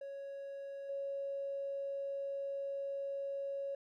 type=tone with level steps; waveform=triangle; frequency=554.4 Hz; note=C#5; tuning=in tune; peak=-40 / -33 dBFS; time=0.01-3.75 s; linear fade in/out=5 ms; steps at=0.89 s; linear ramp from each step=5 ms; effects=tanh soft clip ceiling -35 dBFS